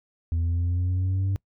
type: exponential sweep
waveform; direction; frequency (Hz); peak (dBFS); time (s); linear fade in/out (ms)
sine; up; 82.41 to 98; -19; 0.32-1.36; 0
effects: noise-tail reverb RT60 0.1 s tail -25 dB re dry + tanh soft clip ceiling -21 dBFS